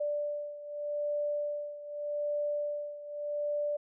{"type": "beating tone pair", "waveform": "sine", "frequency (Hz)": [587.3, 588.13], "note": ["D5", "D5"], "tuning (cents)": [0, 2], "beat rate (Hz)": 0.83, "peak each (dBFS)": [-33, -37], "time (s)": [0, 3.77], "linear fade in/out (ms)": 10, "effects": []}